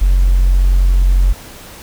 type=tone; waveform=triangle; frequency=45.4 Hz; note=F#1; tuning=32 cents flat; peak=-4 dBFS; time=0.01-1.33 s; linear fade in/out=10 ms; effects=tanh soft clip ceiling -4 dBFS + pink hiss -35 dBFS RMS until 1.82 s